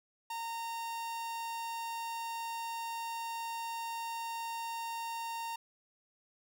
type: tone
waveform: 45% pulse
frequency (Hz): 921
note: A#5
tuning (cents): -21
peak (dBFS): -37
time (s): 0.3-5.56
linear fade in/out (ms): 5
effects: none

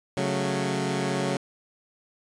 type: chord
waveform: 15% pulse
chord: F# minor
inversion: second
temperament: equal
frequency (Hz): 138.59 / 185 / 220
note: C#3 / F#3 / A3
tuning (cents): 0 / 0 / 0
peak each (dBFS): -22 / -22 / -26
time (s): 0.17-1.37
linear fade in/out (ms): 2
effects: resampled to 22050 Hz

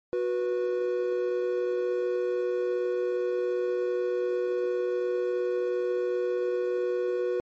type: tone pair together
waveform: triangle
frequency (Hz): 366.3 / 489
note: F#4 / B4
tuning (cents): -17 / -17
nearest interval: perfect fourth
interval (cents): 500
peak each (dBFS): -26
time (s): 0.13-7.4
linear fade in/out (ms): 0
effects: MP3 32 kbps

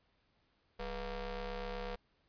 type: ring-modulated tone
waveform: sawtooth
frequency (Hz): 227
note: A#3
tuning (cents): -46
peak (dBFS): -32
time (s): 0.79-1.96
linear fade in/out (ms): 10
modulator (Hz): 261
effects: pink hiss -75 dBFS RMS until 2.28 s + resampled to 11025 Hz

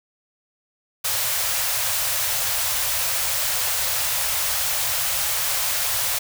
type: band-stop noise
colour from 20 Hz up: white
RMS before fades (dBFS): -23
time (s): 1.04-6.19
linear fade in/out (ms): 10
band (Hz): 140 to 490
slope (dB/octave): 96
effects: none

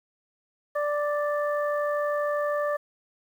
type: harmonic tone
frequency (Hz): 587.3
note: D5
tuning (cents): 0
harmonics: 1 / 2 / 3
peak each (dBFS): -25 / -31 / -35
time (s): 0.75-2.77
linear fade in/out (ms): 10
effects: 9-bit

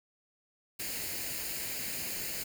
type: noise with comb filter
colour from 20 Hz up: white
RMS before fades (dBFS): -37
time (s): 0.79-2.44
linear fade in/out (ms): 10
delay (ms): 0.43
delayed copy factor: +0.6
effects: none

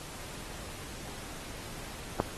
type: click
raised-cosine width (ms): 1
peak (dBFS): -12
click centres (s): 2.201
effects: pink hiss -44 dBFS RMS until 2.37 s + AAC 32 kbps

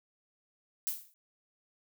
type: noise with exponential decay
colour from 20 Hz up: violet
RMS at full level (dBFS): -30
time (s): 0.87-1.14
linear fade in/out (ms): 0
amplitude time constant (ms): 57
effects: none

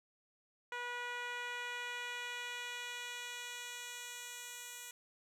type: tone with band-pass filter sweep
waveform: 10% pulse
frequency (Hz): 486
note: B4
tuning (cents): -28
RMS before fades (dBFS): -44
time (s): 0.72-4.91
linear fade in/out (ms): 2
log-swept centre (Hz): 1300 to 9300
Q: 0.73
effects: none

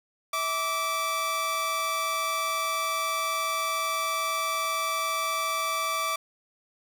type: tone pair together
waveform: sawtooth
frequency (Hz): 648.6 / 1163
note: E5 / D6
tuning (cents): -28 / -17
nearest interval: minor seventh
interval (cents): 1011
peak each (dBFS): -31 / -23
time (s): 0.33-6.16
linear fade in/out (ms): 5
effects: none

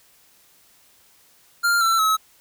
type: tone with pitch steps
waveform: square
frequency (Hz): 1396.9 / 1341.5 / 1288.4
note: F6 / E6 / E6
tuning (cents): 0 / +30 / -40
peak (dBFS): -17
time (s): 1.63-2.17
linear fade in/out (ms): 20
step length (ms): 180
effects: white hiss -56 dBFS RMS until 2.4 s

